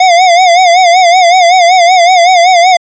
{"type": "tone with vibrato", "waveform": "square", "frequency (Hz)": 715, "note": "F5", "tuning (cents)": 41, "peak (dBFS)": -3, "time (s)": [0, 2.77], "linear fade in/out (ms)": 5, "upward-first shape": "sine", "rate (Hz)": 5.3, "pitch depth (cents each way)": 95, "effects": ["resampled to 16000 Hz"]}